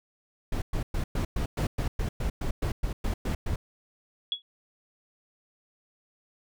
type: noise bursts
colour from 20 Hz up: brown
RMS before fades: -28 dBFS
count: 15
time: 0.52-3.56 s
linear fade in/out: 5 ms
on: 100 ms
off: 110 ms
type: tone with exponential decay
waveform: sine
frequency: 3362 Hz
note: G#7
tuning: 20 cents sharp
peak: -22 dBFS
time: 4.32-4.42 s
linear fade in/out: 1 ms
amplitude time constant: 21 ms
effects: none